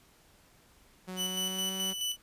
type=tone with pitch glide; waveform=sawtooth; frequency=185 to 190.2 Hz; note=F#3 to F#3; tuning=0 to +48 cents; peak=-34 dBFS; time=1.07-1.94 s; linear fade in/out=20 ms; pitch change=+48 cents; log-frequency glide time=1.2-1.72 s
type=tone with tremolo; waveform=sawtooth; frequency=2980 Hz; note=F#7; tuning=12 cents sharp; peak=-27 dBFS; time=1.16-2.17 s; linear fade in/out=50 ms; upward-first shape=square; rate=4.7 Hz; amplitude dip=45%
effects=pink hiss -62 dBFS RMS until 2.22 s + resampled to 32000 Hz